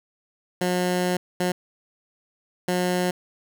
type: tone bursts at uneven times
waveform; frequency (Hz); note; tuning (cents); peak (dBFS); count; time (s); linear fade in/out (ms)
15% pulse; 180; F#3; -47; -15; 3; 0.61-1.17 / 1.4-1.52 / 2.68-3.11; 5
effects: none